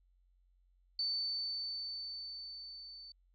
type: tone with level ramp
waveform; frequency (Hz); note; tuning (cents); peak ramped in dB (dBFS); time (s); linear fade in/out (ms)
sine; 4528; C#8; +36; -32 to -49; 0.99-3.12; 2
effects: added 45 Hz sine -67 dBFS peak until 3.34 s